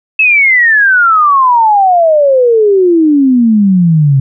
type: exponential sweep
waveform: sine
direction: down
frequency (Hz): 2634 to 132.3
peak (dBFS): -4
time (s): 0.19-4.2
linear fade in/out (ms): 5
effects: none